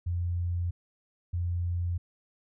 sine tone pair in turn, 87.31 / 87.31 Hz, F2 / F2, 0 / 0 cents, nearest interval unison, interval 0 cents, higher neither, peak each -27 dBFS, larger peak neither, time 0.06-0.71 / 1.33-1.98 s, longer neither, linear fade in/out 10 ms, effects none

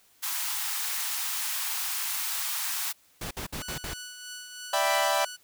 white high-pass noise, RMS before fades -31 dBFS, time 0.22-2.93 s, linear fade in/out 20 ms, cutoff 790 Hz, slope 48 dB/octave
pink noise bursts, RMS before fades -35 dBFS, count 5, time 3.21-3.938 s, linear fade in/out 5 ms, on 100 ms, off 57 ms
10% pulse tone with tremolo, 1480 Hz, F#6, in tune, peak -29 dBFS, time 3.6-5.37 s, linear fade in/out 20 ms, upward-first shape triangle, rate 3.1 Hz, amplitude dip 50%
sawtooth chord, E minor seventh, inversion third, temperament equal, 587.3 / 659.3 / 784 / 987.8 Hz, D5 / E5 / G5 / B5, 0 / 0 / 0 / 0 cents, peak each -25 dBFS, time 4.73-5.25 s, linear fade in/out 5 ms
effects white hiss -62 dBFS RMS until 5.43 s

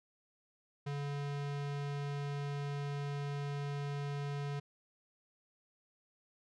square tone, 142.8 Hz, D3, 48 cents flat, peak -37 dBFS, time 0.86-4.6 s, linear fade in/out 10 ms, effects low-pass 5000 Hz 12 dB/octave

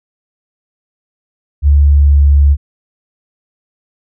sine tone with pitch glide, 71.9 to 71.24 Hz, D2 to C#2, -36 to +48 cents, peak -4 dBFS, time 1.62-2.57 s, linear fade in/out 50 ms, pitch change -16 cents, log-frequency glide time 1.87-2.25 s, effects none

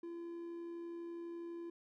triangle tone with amplitude modulation, 340.2 Hz, F4, 45 cents flat, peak -40 dBFS, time 0.03-1.7 s, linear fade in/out 5 ms, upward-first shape sine, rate 72.1 Hz, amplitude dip 25%, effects none

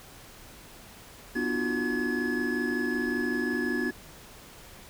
triangle tone cluster, 245.6 / 298.3 / 343.3 / 368.7 / 1701 Hz, B3 / D4 / F4 / F#4 / G#6, -9 / +27 / -30 / -6 / +41 cents, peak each -29 / -32 / -33 / -32 / -30 dBFS, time 1.35-3.91 s, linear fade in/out 10 ms, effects pink hiss -49 dBFS RMS until 4.89 s

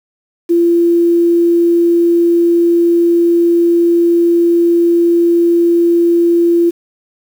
sine tone with quantisation, 341.6 Hz, F4, 38 cents flat, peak -7 dBFS, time 0.49-6.71 s, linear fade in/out 20 ms, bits 6, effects none

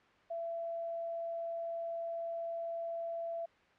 sine tone, 671 Hz, E5, 31 cents sharp, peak -36 dBFS, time 0.3-3.46 s, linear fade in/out 10 ms, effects white hiss -64 dBFS RMS until 3.78 s + low-pass 2000 Hz 12 dB/octave

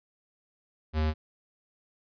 square tone, 77.78 Hz, D#2, in tune, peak -25 dBFS, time 0.93-1.14 s, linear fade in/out 50 ms, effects resampled to 11025 Hz

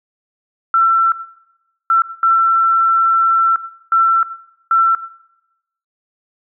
sine tone bursts at uneven times, 1344 Hz, E6, 33 cents sharp, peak -9 dBFS, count 5, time 0.74-1.12 / 1.9-2.02 / 2.23-3.56 / 3.92-4.23 / 4.71-4.95 s, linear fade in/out 2 ms, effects noise-tail reverb RT60 0.9 s tail -17 dB re dry

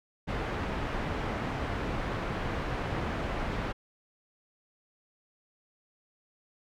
pink low-pass noise, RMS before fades -33 dBFS, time 0.27-3.73 s, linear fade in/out 20 ms, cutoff 2000 Hz, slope 12 dB/octave, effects none

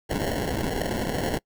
violet noise with sample-and-hold, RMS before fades -27 dBFS, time 0.09-1.39 s, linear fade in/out 20 ms, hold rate 1225 Hz, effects noise-tail reverb RT60 0.1 s tail -25 dB re dry

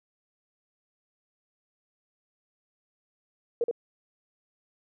sine tone with echo, 471.1 Hz, A#4, 18 cents sharp, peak -22 dBFS, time 3.61-3.64 s, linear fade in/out 2 ms, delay 72 ms, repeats 1, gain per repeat -3 dB, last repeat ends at 3.712 s, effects none

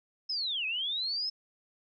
sine linear two-way sweep, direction down then up, 5270 to 2489 to 5250 Hz, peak -30 dBFS, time 0.29-1.3 s, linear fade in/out 10 ms, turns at 0.66 s, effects none

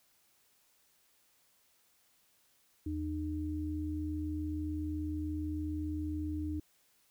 sine tone pair together, 81.24 / 304.5 Hz, E2 / D#4, -25 / -37 cents, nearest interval octave + major seventh, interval 2288 cents, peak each -37 / -36 dBFS, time 2.86-6.6 s, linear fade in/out 5 ms, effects white hiss -70 dBFS RMS until 7.1 s

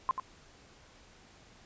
sine tone with echo, 1046.5 Hz, C6, in tune, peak -24 dBFS, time 0.09-0.11 s, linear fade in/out 0 ms, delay 88 ms, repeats 1, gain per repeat -8 dB, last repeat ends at 0.198 s, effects pink hiss -58 dBFS RMS until 1.65 s + resampled to 16000 Hz

